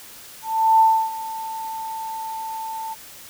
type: tone with ADSR envelope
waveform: sine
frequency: 890 Hz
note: A5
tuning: 20 cents sharp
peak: -10 dBFS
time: 0.42-2.95 s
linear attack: 380 ms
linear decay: 300 ms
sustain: -17 dB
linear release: 24 ms
effects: white hiss -42 dBFS RMS until 3.29 s